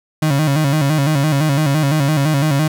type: tone with vibrato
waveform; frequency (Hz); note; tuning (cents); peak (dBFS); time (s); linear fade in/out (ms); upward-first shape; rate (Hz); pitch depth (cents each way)
35% pulse; 146.83; D3; 0; -11; 0.22-2.68; 5; square; 5.9; 100
effects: none